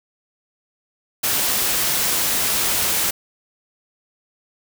white noise, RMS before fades -20 dBFS, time 1.23-3.11 s, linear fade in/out 10 ms, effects none

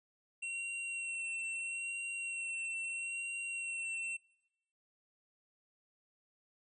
square tone with vibrato, 2725 Hz, F7, 43 cents flat, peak -38 dBFS, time 0.42-4.17 s, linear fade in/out 10 ms, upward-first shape sine, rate 0.77 Hz, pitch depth 18 cents each way, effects noise-tail reverb RT60 0.8 s tail -22 dB re dry + resampled to 22050 Hz

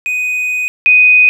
triangle / sine tone pair in turn, 2494 / 2494 Hz, D#7 / D#7, +3 / +3 cents, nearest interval unison, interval 0 cents, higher neither, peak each -12 / -4 dBFS, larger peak second, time 0.06-0.68 / 0.86-1.29 s, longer first, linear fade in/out 0 ms, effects none

